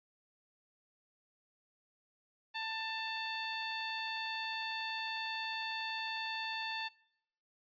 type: tone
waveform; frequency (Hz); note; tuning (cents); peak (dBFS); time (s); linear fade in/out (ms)
10% pulse; 889; A5; +18; -28; 2.54-6.89; 20
effects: noise-tail reverb RT60 0.8 s tail -24 dB re dry + resampled to 11025 Hz